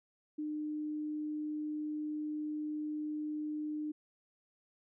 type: tone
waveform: sine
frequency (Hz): 302.8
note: D#4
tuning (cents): -47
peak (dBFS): -35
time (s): 0.38-3.92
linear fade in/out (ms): 10
effects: none